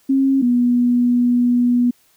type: tone pair in turn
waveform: sine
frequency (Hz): 269.8 / 243.6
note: C#4 / B3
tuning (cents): -47 / -24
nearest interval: major second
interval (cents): 177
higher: first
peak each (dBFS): -12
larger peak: neither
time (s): 0.09-0.42 / 0.42-1.91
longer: second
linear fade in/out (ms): 10
effects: white hiss -57 dBFS RMS until 2.16 s